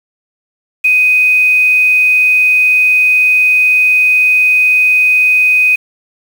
sine tone with quantisation, 2502 Hz, D#7, 9 cents sharp, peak -6 dBFS, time 0.84-5.76 s, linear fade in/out 10 ms, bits 5, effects none

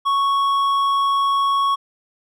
sine tone with hard clipping, 1108.7 Hz, C#6, in tune, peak -17 dBFS, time 0.05-1.76 s, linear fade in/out 20 ms, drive 6 dB, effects none

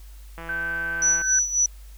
click train, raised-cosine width 0.5 ms, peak -23 dBFS, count 140, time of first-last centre 0.38-1.217 s, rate 166 Hz
sine tone, 1541 Hz, G6, 30 cents flat, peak -25 dBFS, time 0.49-1.39 s, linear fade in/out 2 ms
sine tone with tremolo, 5920 Hz, F#8, in tune, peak -16 dBFS, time 1.02-1.66 s, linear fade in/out 2 ms, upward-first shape sine, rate 3.7 Hz, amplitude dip 75%
effects added 50 Hz sine -40 dBFS peak until 1.97 s + white hiss -55 dBFS RMS until 1.97 s

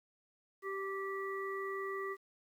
harmonic tone, 389.8 Hz, G4, 10 cents flat, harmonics 1 / 3 / 5, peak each -39 / -42 / -44 dBFS, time 0.62-2.17 s, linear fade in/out 50 ms, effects 11-bit

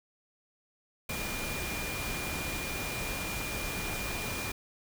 sine tone in noise, 2411 Hz, D7, 45 cents sharp, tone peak -39 dBFS, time 1.09-4.52 s, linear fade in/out 5 ms, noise pink, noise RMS -36 dBFS, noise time 1.09-4.52 s, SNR -6 dB, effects none

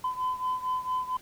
sine beating tone pair, 1014 / 1018.4 Hz, B5 / C6, +45 / -47 cents, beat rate 4.4 Hz, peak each -28 / -31 dBFS, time 0.04-1.17 s, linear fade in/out 5 ms, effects tanh soft clip ceiling -23 dBFS + pink hiss -53 dBFS RMS until 1.21 s

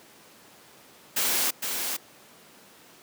white noise with echo, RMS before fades -25 dBFS, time 1.16-1.51 s, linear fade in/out 10 ms, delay 460 ms, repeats 1, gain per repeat -5 dB, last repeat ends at 1.97 s, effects pink hiss -52 dBFS RMS until 3.02 s + high-pass 200 Hz 12 dB/octave

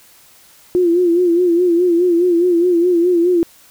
sine tone with vibrato, 349.2 Hz, F4, in tune, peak -10 dBFS, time 0.75-3.43 s, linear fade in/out 0 ms, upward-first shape sine, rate 4.8 Hz, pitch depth 73 cents each way, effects white hiss -47 dBFS RMS until 3.7 s

